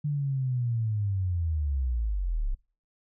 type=linear sweep; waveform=sine; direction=down; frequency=149.3 to 30.87 Hz; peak=-25 dBFS; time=0.04-2.55 s; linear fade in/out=10 ms; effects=noise-tail reverb RT60 0.4 s tail -24 dB re dry